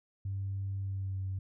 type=tone with pitch glide; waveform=sine; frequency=97.7 to 95.25 Hz; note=G2 to G2; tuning=-5 to -49 cents; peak=-32 dBFS; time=0.25-1.39 s; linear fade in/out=5 ms; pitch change=-44 cents; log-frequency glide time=0.8-1.23 s; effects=tanh soft clip ceiling -28 dBFS